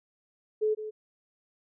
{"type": "tone with echo", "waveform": "sine", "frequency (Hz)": 430, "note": "A4", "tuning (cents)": -40, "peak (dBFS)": -23, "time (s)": [0.61, 0.75], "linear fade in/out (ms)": 20, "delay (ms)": 160, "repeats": 1, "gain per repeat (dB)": -11, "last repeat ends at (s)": 0.91, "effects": []}